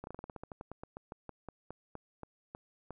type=slowing click train; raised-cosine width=1 ms; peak=-29 dBFS; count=22; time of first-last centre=0.04-2.907 s; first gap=31 ms; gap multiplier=1.13; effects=none